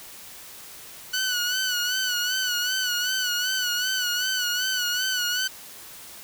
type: tone with vibrato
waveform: 15% pulse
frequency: 1483 Hz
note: F#6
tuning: 4 cents sharp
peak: -17 dBFS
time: 1.13-5.48 s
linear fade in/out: 10 ms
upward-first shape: sine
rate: 2.6 Hz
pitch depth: 58 cents each way
effects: white hiss -43 dBFS RMS until 6.23 s